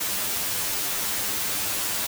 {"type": "noise with comb filter", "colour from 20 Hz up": "white", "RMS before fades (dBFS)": -27, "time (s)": [0, 2.07], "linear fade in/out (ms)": 10, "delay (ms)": 10, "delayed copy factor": 0.7, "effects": []}